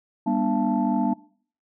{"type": "tone cluster", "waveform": "sine", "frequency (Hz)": [199.2, 243.2, 297.3, 682, 877], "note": ["G3", "B3", "D4", "F5", "A5"], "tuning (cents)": [28, -26, 21, -41, -6], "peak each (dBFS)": [-26, -23, -26, -32, -28], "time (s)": [0.26, 1.14], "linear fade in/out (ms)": 10, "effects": ["noise-tail reverb RT60 0.5 s tail -21 dB re dry", "tanh soft clip ceiling -10 dBFS"]}